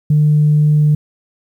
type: tone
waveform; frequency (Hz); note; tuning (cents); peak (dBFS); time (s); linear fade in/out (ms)
sine; 150.2; D3; +39; -7; 0.1-0.95; 5
effects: tanh soft clip ceiling -4 dBFS + 8-bit